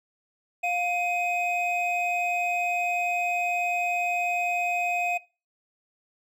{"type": "tone pair together", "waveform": "triangle", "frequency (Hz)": [706.3, 2517], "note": ["F5", "D#7"], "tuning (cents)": [19, 19], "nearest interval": "octave + minor seventh", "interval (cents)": 2200, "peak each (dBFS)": -25, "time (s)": [0.63, 5.18], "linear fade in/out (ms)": 10, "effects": ["noise-tail reverb RT60 0.3 s tail -20 dB re dry"]}